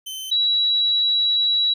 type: tone pair in turn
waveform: sawtooth / sine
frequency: 3074 / 3903 Hz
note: G7 / B7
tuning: -35 / -21 cents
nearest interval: major third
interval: 414 cents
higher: second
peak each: -26 / -16 dBFS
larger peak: second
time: 0.06-0.31 / 0.31-1.74 s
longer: second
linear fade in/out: 10 ms
effects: none